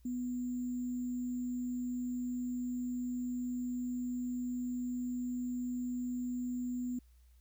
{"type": "tone with sample-and-hold", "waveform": "sine", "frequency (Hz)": 247.3, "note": "B3", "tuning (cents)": 3, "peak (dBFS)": -34, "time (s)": [0.05, 6.99], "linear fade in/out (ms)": 5, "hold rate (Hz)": 7350, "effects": ["added 60 Hz sine -59 dBFS peak until 7.4 s", "white hiss -75 dBFS RMS until 7.4 s"]}